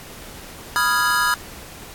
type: chord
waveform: square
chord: F half-diminished seventh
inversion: second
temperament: equal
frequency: 987.8 / 1244.5 / 1396.9 / 1661.2 Hz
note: Cb6 / Eb6 / F6 / Ab6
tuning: 0 / 0 / 0 / 0 cents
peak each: -24 / -23 / -23 / -22 dBFS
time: 0.76-1.34 s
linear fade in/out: 0 ms
effects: pink hiss -39 dBFS RMS until 1.94 s + AAC 64 kbps